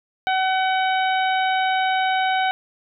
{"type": "harmonic tone", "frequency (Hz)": 755, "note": "F#5", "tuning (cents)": 35, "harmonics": [1, 2, 3, 4, 5], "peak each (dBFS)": [-19, -25, -29, -31, -33], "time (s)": [0.27, 2.51], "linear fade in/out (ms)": 0, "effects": []}